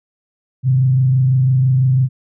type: tone with frequency modulation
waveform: sine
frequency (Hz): 130.1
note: C3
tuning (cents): -9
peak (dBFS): -10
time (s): 0.63-2.09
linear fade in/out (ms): 50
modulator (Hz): 26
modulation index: 0.33
effects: none